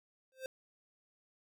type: tone with exponential growth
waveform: square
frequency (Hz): 523.3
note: C5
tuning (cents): 0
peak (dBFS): -36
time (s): 0.32-0.46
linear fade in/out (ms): 1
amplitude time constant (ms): 29
effects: none